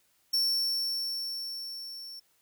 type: tone with level ramp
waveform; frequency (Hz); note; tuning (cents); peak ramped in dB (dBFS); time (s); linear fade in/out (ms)
45% pulse; 5440; F8; -46; -24 to -42; 0.33-2.2; 10
effects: white hiss -69 dBFS RMS until 2.41 s